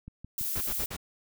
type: click train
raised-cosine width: 5 ms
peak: -30 dBFS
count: 4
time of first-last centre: 0.08-0.578 s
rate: 6.03 Hz
type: noise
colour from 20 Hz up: violet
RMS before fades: -32 dBFS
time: 0.38-0.86 s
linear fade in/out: 2 ms
type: noise bursts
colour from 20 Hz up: pink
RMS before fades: -37 dBFS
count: 4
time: 0.55-0.967 s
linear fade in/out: 10 ms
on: 63 ms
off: 55 ms
effects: none